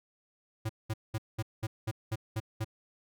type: tone bursts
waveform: square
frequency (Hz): 110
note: A2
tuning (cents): 0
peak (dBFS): -31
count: 9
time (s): 0.65-2.646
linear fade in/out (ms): 10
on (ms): 44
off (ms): 200
effects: none